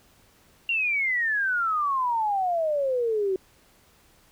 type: exponential sweep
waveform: sine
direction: down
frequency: 2794 to 370 Hz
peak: -22 dBFS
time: 0.69-3.36 s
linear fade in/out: 2 ms
effects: pink hiss -59 dBFS RMS until 4.31 s